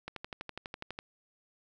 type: click train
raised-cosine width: 0.3 ms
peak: -23 dBFS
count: 12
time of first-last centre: 0.08-0.989 s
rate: 12.1 Hz
effects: none